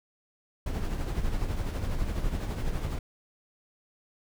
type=noise with tremolo; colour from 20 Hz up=brown; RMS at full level=-28 dBFS; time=0.66-2.99 s; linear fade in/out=5 ms; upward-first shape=sine; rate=12 Hz; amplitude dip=45%; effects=none